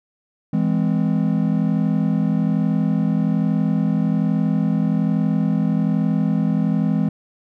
triangle chord, E augmented, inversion none, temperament just, 164.81 / 206 / 257.5 Hz, E3 / G#3 / B#3, 0 / -14 / -28 cents, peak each -18 / -18 / -21 dBFS, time 0.53-7.09 s, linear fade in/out 5 ms, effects none

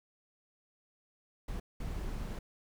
brown noise bursts at uneven times, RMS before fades -38 dBFS, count 2, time 1.48-1.6 / 1.8-2.39 s, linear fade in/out 5 ms, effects none

